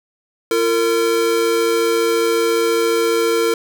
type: tone pair together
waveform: square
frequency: 341.8 / 456.3 Hz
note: F4 / A#4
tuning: -37 / -37 cents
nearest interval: perfect fourth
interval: 500 cents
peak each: -21 / -16 dBFS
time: 0.51-3.54 s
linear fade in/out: 2 ms
effects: none